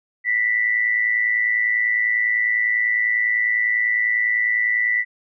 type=tone with amplitude modulation; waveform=sine; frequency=1973 Hz; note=B6; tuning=2 cents flat; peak=-14 dBFS; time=0.24-5.05 s; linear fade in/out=50 ms; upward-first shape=sine; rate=110 Hz; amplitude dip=60%; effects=none